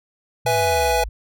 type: exponential sweep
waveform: sine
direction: down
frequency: 123.47 to 50.5 Hz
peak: -27 dBFS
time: 0.45-1.09 s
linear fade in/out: 5 ms
type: chord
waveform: square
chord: E major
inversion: second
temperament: equal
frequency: 493.9 / 659.3 / 830.6 Hz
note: B4 / E5 / G#5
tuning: 0 / 0 / 0 cents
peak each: -22 / -24 / -21 dBFS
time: 0.46-1.04 s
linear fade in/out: 5 ms
type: click train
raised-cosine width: 0.3 ms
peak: -24 dBFS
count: 58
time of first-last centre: 0.48-0.915 s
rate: 131 Hz
effects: none